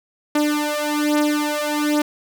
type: beating tone pair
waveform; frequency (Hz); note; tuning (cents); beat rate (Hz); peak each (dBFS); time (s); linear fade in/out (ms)
sawtooth; 297.1 / 298.3; D4 / D4; +20 / +27; 1.2; -17; 0.35-2.02; 5
effects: none